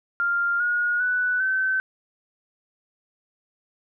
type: tone with pitch steps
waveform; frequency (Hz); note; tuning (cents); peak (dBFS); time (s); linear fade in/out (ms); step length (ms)
sine; 1396.9 / 1441.2 / 1486.8 / 1533.9; F6 / F#6 / F#6 / G6; 0 / -46 / +8 / -38; -20; 0.2-1.8; 0; 400
effects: none